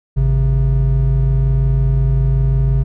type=tone pair together; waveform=triangle; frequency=53.26 / 134.2 Hz; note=G#1 / C3; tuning=+44 / +44 cents; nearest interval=octave + major third; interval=1600 cents; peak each=-12 dBFS; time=0.16-2.84 s; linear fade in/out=20 ms; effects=none